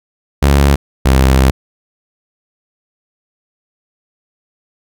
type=tone pair in turn; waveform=sawtooth; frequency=70 / 65.93 Hz; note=C#2 / C2; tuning=+18 / +14 cents; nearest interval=minor second; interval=104 cents; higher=first; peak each=-3 dBFS; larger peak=neither; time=0.42-0.76 / 1.05-1.51 s; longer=second; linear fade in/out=10 ms; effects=none